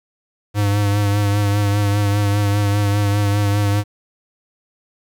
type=tone with vibrato; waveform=square; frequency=102.1 Hz; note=G#2; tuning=29 cents flat; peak=-15 dBFS; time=0.54-3.84 s; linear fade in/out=50 ms; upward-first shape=triangle; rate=5 Hz; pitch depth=36 cents each way; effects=8-bit